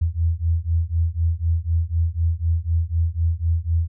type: beating tone pair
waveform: sine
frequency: 81.2 / 85.2 Hz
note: E2 / F2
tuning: -26 / -42 cents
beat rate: 4 Hz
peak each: -21 dBFS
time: 0.01-3.88 s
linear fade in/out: 10 ms
effects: none